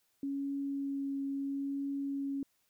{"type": "tone with vibrato", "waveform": "sine", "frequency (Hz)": 277.2, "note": "C#4", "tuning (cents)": 0, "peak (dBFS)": -33, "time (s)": [0.23, 2.43], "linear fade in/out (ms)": 2, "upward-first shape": "triangle", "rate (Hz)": 0.75, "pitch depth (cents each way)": 11, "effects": ["white hiss -75 dBFS RMS until 2.69 s"]}